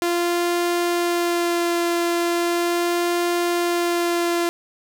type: tone with vibrato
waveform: sawtooth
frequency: 345.5 Hz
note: F4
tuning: 19 cents flat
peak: -15 dBFS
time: 0.02-4.49 s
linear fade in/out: 0 ms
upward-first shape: sine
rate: 0.38 Hz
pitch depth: 12 cents each way
effects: none